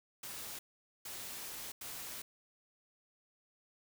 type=noise bursts at uneven times; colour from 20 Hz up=white; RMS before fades=-45 dBFS; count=3; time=0.23-0.59 / 1.05-1.72 / 1.81-2.22 s; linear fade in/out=5 ms; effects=none